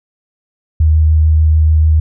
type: tone with vibrato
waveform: sine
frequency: 78.2 Hz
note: D#2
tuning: 9 cents sharp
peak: -6 dBFS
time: 0.8-2 s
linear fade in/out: 5 ms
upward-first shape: sine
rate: 6.8 Hz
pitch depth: 11 cents each way
effects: none